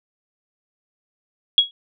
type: tone with exponential decay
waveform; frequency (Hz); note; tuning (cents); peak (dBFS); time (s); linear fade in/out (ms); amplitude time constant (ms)
sine; 3322; G#7; 0; -6; 1.58-1.71; 1; 27
effects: none